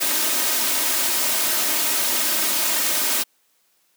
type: noise with comb filter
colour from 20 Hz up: white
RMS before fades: -21 dBFS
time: 0-3.24 s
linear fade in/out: 20 ms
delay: 3.2 ms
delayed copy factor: +0.55
effects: white hiss -64 dBFS RMS until 3.96 s + high-pass 200 Hz 12 dB/octave